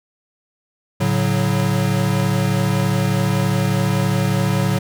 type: chord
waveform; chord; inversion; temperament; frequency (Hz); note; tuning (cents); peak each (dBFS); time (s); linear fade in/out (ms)
square; F# minor; first; equal with one note detuned; 110 / 141.67 / 185; A2 / C#3 / F#3; 0 / +38 / 0; -21; 1-4.79; 10
effects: none